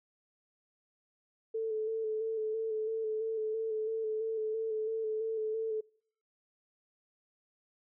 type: tone with vibrato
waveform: sine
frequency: 440 Hz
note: A4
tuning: in tune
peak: -31 dBFS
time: 1.54-5.81 s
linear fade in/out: 10 ms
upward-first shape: square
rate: 3 Hz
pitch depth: 23 cents each way
effects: noise-tail reverb RT60 0.6 s tail -26 dB re dry